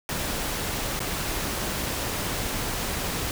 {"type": "noise with dropouts", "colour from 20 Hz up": "pink", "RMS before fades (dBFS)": -29, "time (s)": [0.09, 3.31], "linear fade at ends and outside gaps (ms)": 1, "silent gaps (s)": [0.993, 1.003], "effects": []}